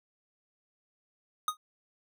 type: tone with exponential decay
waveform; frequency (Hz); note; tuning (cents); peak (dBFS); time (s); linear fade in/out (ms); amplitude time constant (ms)
square; 1243; D#6; -2; -24; 1.48-1.57; 2; 18
effects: none